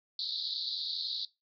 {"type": "band-pass noise", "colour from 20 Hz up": "white", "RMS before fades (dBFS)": -36, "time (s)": [0.19, 1.25], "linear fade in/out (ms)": 2, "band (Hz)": [3700, 4600], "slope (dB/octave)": 96, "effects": ["noise-tail reverb RT60 0.2 s tail -18 dB re dry"]}